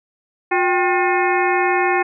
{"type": "harmonic tone with a mistuned harmonic", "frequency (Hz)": 358.7, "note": "F4", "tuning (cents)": 46, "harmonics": [1, 2, 3, 4, 5, 6, 7], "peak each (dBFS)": [-19, -19, -24, -27, -23, -25, -27], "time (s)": [0.51, 2.03], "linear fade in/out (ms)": 10, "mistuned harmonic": 2, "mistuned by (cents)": 150, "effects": []}